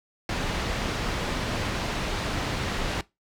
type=low-pass noise; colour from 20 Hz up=pink; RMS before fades=-29 dBFS; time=0.29-3.01 s; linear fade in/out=2 ms; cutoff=4500 Hz; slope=12 dB/octave; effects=noise-tail reverb RT60 0.2 s tail -20 dB re dry